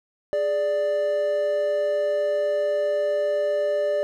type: tone pair together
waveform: triangle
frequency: 415.8 / 588 Hz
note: G#4 / D5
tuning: +2 / +2 cents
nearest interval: tritone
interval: 600 cents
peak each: -27 / -19 dBFS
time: 0.33-4.03 s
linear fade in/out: 0 ms
effects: none